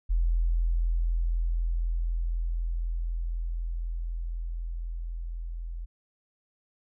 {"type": "tone with level ramp", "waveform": "sine", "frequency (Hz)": 42, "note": "E1", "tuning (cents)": 33, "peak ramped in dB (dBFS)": [-21, -33], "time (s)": [0.09, 5.86], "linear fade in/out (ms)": 20, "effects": []}